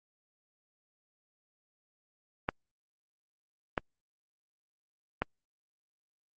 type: clicks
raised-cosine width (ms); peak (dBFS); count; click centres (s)
0.5; -13; 3; 2.489 / 3.778 / 5.22
effects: Opus 32 kbps